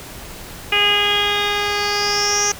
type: tone with low-pass filter sweep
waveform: 10% pulse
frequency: 410.6 Hz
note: G#4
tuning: 20 cents flat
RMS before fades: -18 dBFS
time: 0.72-2.52 s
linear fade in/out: 5 ms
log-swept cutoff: 2700 to 6100 Hz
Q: 9.5
effects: pink hiss -35 dBFS RMS until 2.59 s